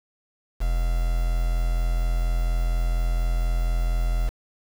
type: tone with quantisation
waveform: triangle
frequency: 42.11 Hz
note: E1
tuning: 38 cents sharp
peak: -18 dBFS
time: 0.6-4.3 s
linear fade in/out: 20 ms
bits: 6
effects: none